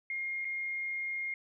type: tone with dropouts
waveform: sine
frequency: 2132 Hz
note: C7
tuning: 32 cents sharp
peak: -33 dBFS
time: 0.1-1.34 s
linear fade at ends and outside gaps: 2 ms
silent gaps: 0.447-0.451 s
effects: none